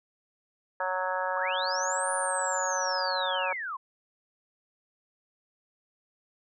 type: harmonic tone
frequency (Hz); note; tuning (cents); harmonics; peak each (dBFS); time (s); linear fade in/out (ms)
185; F#3; 0; 3 / 4 / 5 / 6 / 7 / 8 / 9; -33 / -37 / -32 / -40 / -36 / -40 / -35; 0.8-3.53; 2
type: linear two-way sweep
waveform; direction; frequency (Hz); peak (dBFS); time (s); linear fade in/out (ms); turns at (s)
sine; up then down; 987.8 to 9440 to 987.8; -32; 1.36-3.77; 10; 2.12
effects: none